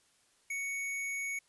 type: tone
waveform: square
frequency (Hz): 2226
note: C#7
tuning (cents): +7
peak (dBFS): -35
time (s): 0.5-1.39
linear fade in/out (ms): 5
effects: white hiss -69 dBFS RMS until 1.48 s + resampled to 24000 Hz